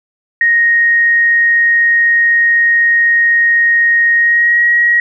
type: tone with pitch glide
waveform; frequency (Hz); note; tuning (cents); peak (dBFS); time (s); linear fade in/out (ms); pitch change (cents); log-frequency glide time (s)
sine; 1868 to 1898.5; A#6 to A#6; +3 to +31; -7; 0.41-5; 2; +28; 4.15-4.63
effects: none